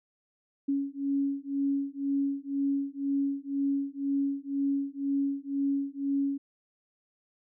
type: beating tone pair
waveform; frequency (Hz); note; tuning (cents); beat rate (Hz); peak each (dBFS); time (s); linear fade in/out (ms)
sine; 277.2 / 279.2; C#4 / C#4; 0 / +13; 2; -30 / -30; 0.68-6.38; 10
effects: none